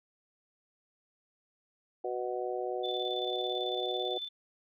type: harmonic tone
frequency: 123.47 Hz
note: B2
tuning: in tune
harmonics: 3 / 4 / 5 / 6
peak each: -36 / -37 / -40 / -38 dBFS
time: 2.04-4.18 s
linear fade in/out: 5 ms
type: tone with tremolo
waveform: sine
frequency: 3520 Hz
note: A7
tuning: in tune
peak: -34 dBFS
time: 2.83-4.29 s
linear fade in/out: 20 ms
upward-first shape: square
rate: 18 Hz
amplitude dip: 45%
effects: none